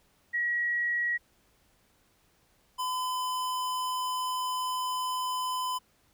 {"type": "tone pair in turn", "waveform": ["sine", "square"], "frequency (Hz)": [1912, 1012.8], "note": ["A#6", "B5"], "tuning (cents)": [43, 43], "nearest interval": "major seventh", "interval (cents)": 1100, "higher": "first", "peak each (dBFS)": [-26, -30], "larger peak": "first", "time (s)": [[0.33, 1.18], [2.78, 5.79]], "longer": "second", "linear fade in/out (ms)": 20, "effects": ["pink hiss -67 dBFS RMS until 6.13 s"]}